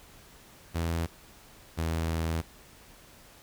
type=tone pair in turn; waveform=sawtooth; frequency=83.2 / 81.58 Hz; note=E2 / E2; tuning=+17 / -17 cents; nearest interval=unison; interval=34 cents; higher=first; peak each=-24 dBFS; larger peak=neither; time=0.74-1.07 / 1.77-2.42 s; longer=second; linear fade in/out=20 ms; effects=pink hiss -54 dBFS RMS until 3.42 s